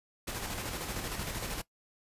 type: noise with tremolo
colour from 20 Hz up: pink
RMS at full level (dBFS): -36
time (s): 0.27-1.62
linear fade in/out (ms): 10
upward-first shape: square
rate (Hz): 13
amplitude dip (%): 35
effects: noise-tail reverb RT60 0.1 s tail -19 dB re dry + resampled to 32000 Hz